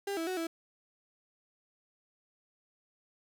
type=tone with pitch steps; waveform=35% pulse; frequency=399 / 328.1 / 370.4 / 329.7 Hz; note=G4 / E4 / F#4 / E4; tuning=+31 / -8 / +2 / 0 cents; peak=-31 dBFS; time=0.07-0.47 s; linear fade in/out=5 ms; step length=100 ms; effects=none